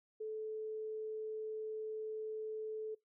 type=tone; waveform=sine; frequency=434.8 Hz; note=A4; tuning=21 cents flat; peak=-39 dBFS; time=0.2-2.95 s; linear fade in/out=10 ms; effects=noise-tail reverb RT60 0.2 s tail -24 dB re dry